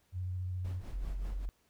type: tone with vibrato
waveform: sine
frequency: 91.3 Hz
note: F#2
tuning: 23 cents flat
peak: -34 dBFS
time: 0.12-0.83 s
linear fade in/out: 50 ms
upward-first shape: square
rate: 14 Hz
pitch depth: 18 cents each way
type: noise with tremolo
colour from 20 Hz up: brown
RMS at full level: -43 dBFS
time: 0.64-1.46 s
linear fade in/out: 10 ms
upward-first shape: sine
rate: 5.1 Hz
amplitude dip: 70%
type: tone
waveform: sine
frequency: 45.36 Hz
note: F#1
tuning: 34 cents flat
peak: -34 dBFS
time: 0.93-1.49 s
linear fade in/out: 0 ms
effects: pink hiss -72 dBFS RMS until 1.69 s